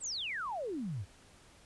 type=exponential sweep; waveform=sine; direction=down; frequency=8620 to 82.41 Hz; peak=-35 dBFS; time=0-1.06 s; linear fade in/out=50 ms; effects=pink hiss -60 dBFS RMS until 1.65 s + resampled to 24000 Hz